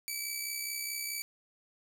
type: tone with amplitude modulation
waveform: 10% pulse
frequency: 2300 Hz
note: D7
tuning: 37 cents flat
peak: -24 dBFS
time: 0.08-1.22 s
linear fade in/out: 0 ms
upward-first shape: sine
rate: 64.7 Hz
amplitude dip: 45%
effects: none